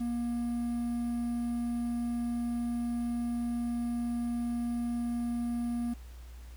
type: tone with quantisation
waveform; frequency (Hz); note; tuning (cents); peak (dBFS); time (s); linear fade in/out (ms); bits
triangle; 237.7; A#3; +34; -28; 0-5.94; 10; 9
effects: added 60 Hz sine -44 dBFS peak until 6.56 s + pink hiss -59 dBFS RMS until 6.56 s